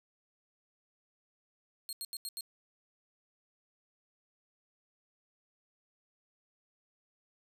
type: tone bursts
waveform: 20% pulse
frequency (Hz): 4253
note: C8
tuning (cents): +27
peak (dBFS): -32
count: 5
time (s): 1.89-2.408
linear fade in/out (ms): 0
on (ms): 38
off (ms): 82
effects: none